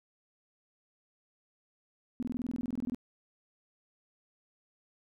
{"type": "tone bursts", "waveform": "sine", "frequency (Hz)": 247, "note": "B3", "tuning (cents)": 0, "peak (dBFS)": -31, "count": 16, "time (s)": [2.2, 2.946], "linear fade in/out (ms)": 0, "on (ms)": 26, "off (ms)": 22, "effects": []}